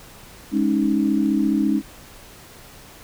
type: chord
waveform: sine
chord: Ab suspended fourth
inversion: none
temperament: just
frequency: 207.7 / 276.9 / 311.5 Hz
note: Ab3 / Db4 / Eb4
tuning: 0 / -2 / +2 cents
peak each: -21 dBFS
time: 0.51-1.82 s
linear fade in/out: 50 ms
type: clicks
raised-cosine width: 0.2 ms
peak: -26 / -29 / -29 dBFS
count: 3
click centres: 0.571 / 1.073 / 1.26 s
effects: pink hiss -44 dBFS RMS until 3.03 s